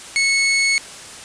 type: tone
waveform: sawtooth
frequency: 2200 Hz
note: C#7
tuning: 14 cents flat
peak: -11 dBFS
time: 0.16-0.78 s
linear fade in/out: 0 ms
effects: white hiss -36 dBFS RMS until 1.24 s + resampled to 22050 Hz